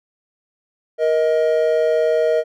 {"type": "tone pair together", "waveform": "triangle", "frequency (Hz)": [471.3, 629.1], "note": ["A#4", "D#5"], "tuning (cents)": [19, 19], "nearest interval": "perfect fourth", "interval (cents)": 500, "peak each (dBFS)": -15, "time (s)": [0.98, 2.44], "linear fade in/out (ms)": 50, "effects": []}